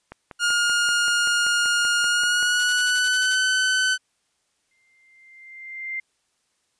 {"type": "click train", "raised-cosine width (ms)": 0.5, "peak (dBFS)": -22, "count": 13, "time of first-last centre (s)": [0.12, 2.428], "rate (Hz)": 5.2}
{"type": "tone with pitch glide", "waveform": "sawtooth", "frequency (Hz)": [1422, 1515.3], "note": ["F6", "F#6"], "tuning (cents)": [31, 41], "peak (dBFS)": -15, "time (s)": [0.39, 3.98], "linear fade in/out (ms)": 50, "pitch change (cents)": 110, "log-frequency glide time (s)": [2.03, 3.33]}
{"type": "noise bursts", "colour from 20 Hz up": "blue", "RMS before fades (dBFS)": -31, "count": 9, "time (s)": [2.59, 3.354], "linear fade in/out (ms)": 10, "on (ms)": 52, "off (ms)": 37}
{"type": "tone with exponential growth", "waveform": "sine", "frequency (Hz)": 2093, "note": "C7", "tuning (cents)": 0, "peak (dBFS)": -25, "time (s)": [4.71, 6], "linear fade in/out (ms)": 5, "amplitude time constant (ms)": 280}
{"effects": ["white hiss -70 dBFS RMS until 6.79 s", "resampled to 22050 Hz"]}